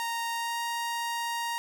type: tone with pitch glide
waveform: sawtooth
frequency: 929 to 936 Hz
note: A#5 to A#5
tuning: -6 to +7 cents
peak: -26 dBFS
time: 0-1.58 s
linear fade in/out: 0 ms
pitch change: +13 cents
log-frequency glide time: 0.32-0.6 s
effects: none